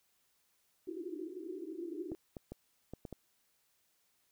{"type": "band-pass noise", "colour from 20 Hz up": "white", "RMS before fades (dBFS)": -43, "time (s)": [0.87, 2.15], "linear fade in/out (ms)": 0, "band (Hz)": [310, 380], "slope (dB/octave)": 96}
{"type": "clicks", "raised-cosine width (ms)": 2, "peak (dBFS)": -30, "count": 6, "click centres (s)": [2.118, 2.368, 2.52, 2.936, 3.052, 3.127]}
{"effects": ["white hiss -75 dBFS RMS until 4.31 s"]}